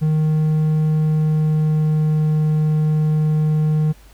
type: tone with pitch glide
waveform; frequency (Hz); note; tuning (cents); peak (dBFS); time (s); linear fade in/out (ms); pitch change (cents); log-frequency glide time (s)
triangle; 155.1 to 153.94; D#3 to D#3; -5 to -18; -12; 0.01-3.93; 20; -13; 0.93-2.41
effects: added 50 Hz sine -44 dBFS peak until 4.13 s + pink hiss -51 dBFS RMS until 4.13 s